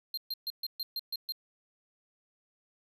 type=tone bursts; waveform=square; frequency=4187 Hz; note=C8; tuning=in tune; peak=-33 dBFS; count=8; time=0.14-1.322 s; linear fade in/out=2 ms; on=34 ms; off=130 ms; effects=none